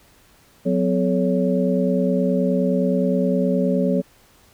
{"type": "tone cluster", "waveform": "sine", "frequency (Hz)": [183.3, 252.9, 429.6, 560], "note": ["F#3", "B3", "A4", "C#5"], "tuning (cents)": [-16, 41, -41, 18], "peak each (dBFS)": [-20, -22, -25, -23], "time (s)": [0.65, 4.02], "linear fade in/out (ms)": 20, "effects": ["pink hiss -54 dBFS RMS until 4.53 s"]}